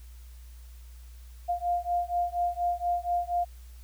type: beating tone pair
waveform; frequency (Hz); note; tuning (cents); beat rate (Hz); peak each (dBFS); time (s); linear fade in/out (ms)
sine; 700 / 704.2; F5 / F5; +4 / +14; 4.2; -29; 1.48-3.45; 20
effects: added 60 Hz sine -44 dBFS peak until 3.83 s + white hiss -60 dBFS RMS until 3.83 s